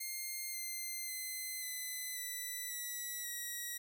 5% pulse tone with pitch steps, 2120 / 2085 / 2050 / 2016 / 1982.6 / 1949.7 / 1917.3 Hz, C7 / C7 / C7 / B6 / B6 / B6 / A#6, +22 / -7 / -36 / +35 / +6 / -23 / +48 cents, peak -30 dBFS, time 0-3.78 s, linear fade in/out 10 ms, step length 540 ms, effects none

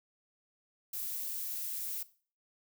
violet noise, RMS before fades -38 dBFS, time 0.93-2.03 s, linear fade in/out 5 ms, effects noise-tail reverb RT60 0.4 s tail -17 dB re dry

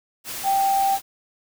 sine tone in noise, 784 Hz, G5, in tune, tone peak -17 dBFS, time 0.43-0.99 s, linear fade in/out 50 ms, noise white, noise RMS -32 dBFS, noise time 0.24-1.02 s, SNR +12 dB, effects none

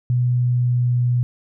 sine tone with pitch glide, 123.47 to 122.62 Hz, B2 to B2, 0 to -12 cents, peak -15 dBFS, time 0.1-1.23 s, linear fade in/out 0 ms, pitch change -12 cents, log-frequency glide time 0.24-0.96 s, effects none

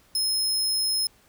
sawtooth tone, 5160 Hz, E8, 38 cents flat, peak -20 dBFS, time 0.15-1.07 s, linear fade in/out 2 ms, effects pink hiss -59 dBFS RMS until 1.28 s

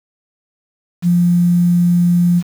sine tone with quantisation, 174.8 Hz, F3, 2 cents sharp, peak -9 dBFS, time 1.02-2.43 s, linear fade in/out 50 ms, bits 6, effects none

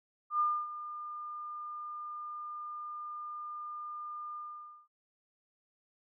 sine tone with ADSR envelope, 1206 Hz, D6, 46 cents sharp, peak -25 dBFS, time 0.3-4.88 s, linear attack 98 ms, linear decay 270 ms, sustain -14 dB, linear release 520 ms, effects none

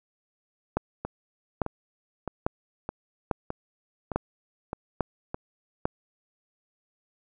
two click trains, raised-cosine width 1 ms, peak -10 / -17 dBFS, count 7 / 8, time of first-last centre 0.77-5.855 / 1.05-5.344 s, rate 1.18 / 1.63 Hz, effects none

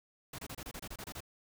pink noise bursts, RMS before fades -44 dBFS, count 11, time 0.33-1.205 s, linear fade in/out 5 ms, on 55 ms, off 27 ms, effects none

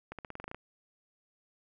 accelerating click train, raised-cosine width 0.5 ms, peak -26 dBFS, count 10, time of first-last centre 0.12-0.546 s, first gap 67 ms, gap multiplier 0.91, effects none

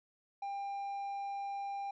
triangle tone, 797 Hz, G5, 28 cents sharp, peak -35 dBFS, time 0.42-1.91 s, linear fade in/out 5 ms, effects resampled to 16000 Hz

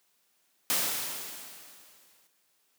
white noise with exponential decay, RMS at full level -26 dBFS, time 0.7-2.27 s, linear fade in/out 0 ms, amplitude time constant 340 ms, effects white hiss -71 dBFS RMS until 2.78 s + high-pass 150 Hz 12 dB/octave

